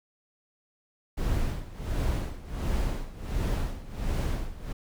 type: noise with tremolo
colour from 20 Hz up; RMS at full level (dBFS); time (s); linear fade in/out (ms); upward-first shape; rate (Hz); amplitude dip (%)
brown; -26; 1.17-4.73; 10; sine; 1.4; 85
effects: none